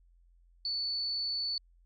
sine tone, 4469 Hz, C#8, 13 cents sharp, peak -31 dBFS, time 0.65-1.58 s, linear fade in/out 2 ms, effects added 43 Hz sine -60 dBFS peak until 1.85 s

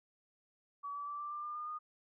sine tone with pitch steps, 1140 / 1151.9 / 1164 / 1176.1 / 1188.4 / 1200.8 / 1213.4 / 1226.1 Hz, C#6 / D6 / D6 / D6 / D6 / D6 / D#6 / D#6, +48 / -34 / -16 / +2 / +20 / +38 / -44 / -26 cents, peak -39 dBFS, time 0.83-1.79 s, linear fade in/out 20 ms, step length 120 ms, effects none

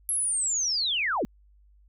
sine linear sweep, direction down, 11280 to 156.7 Hz, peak -24 dBFS, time 0.09-1.25 s, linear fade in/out 0 ms, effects added 50 Hz sine -55 dBFS peak until 1.88 s

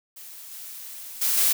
blue noise with level steps, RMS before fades -42 / -39 / -23 / -20 dBFS, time 0.16-1.53 s, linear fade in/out 10 ms, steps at 0.51 / 1.21 / 1.37 s, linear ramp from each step 10 ms, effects none

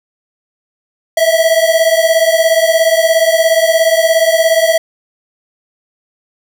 square beating tone pair, 644 / 661 Hz, E5 / E5, -41 / +5 cents, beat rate 17 Hz, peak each -12 dBFS, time 1.17-4.78 s, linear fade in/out 5 ms, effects none

